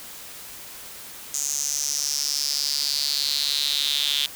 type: tone with high-pass filter sweep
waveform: sawtooth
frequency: 143.4 Hz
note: D3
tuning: 41 cents flat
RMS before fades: -25 dBFS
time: 1.34-4.26 s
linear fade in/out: 2 ms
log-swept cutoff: 6700 to 3400 Hz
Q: 6
effects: white hiss -40 dBFS RMS until 4.35 s